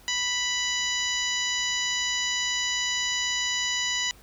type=harmonic tone; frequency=987.8 Hz; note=B5; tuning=in tune; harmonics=1 / 2 / 3 / 4 / 5 / 6 / 7; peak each=-39 / -30 / -30 / -33 / -36 / -34 / -33 dBFS; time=0.08-4.11 s; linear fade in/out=0 ms; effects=added 49 Hz sine -54 dBFS peak until 4.22 s + pink hiss -54 dBFS RMS until 4.22 s